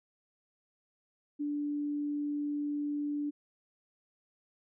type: tone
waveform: sine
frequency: 292.2 Hz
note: D4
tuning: 9 cents flat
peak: -31 dBFS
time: 1.39-3.31 s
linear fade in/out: 20 ms
effects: none